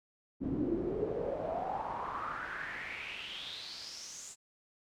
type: noise with band-pass filter sweep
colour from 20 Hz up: brown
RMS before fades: -38 dBFS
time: 0.4-4.36 s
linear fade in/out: 50 ms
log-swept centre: 250 to 7600 Hz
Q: 5.9
effects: none